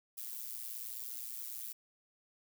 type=noise with amplitude modulation; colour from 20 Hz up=violet; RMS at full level=-40 dBFS; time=0.17-1.73 s; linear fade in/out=10 ms; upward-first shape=sine; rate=119 Hz; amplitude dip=80%; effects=none